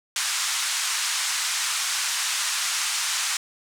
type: band-pass noise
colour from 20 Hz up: white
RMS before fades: -26 dBFS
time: 0.16-3.37 s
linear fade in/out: 2 ms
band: 1000 to 8600 Hz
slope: 24 dB/octave
effects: none